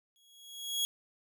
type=tone with exponential growth; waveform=sawtooth; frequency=3322 Hz; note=G#7; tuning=in tune; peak=-24 dBFS; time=0.16-0.85 s; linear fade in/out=0 ms; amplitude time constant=150 ms; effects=none